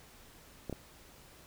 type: clicks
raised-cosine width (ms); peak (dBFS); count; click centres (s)
2; -24; 2; 0.697 / 0.727
effects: pink hiss -57 dBFS RMS until 1.46 s